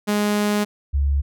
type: tone pair in turn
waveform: sawtooth / sine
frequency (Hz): 207.7 / 70.26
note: G#3 / C#2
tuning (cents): 0 / +24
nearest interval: octave + perfect fifth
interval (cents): 1876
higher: first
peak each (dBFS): -14 / -16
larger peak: first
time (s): 0.07-0.65 / 0.93-1.22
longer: first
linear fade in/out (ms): 20
effects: none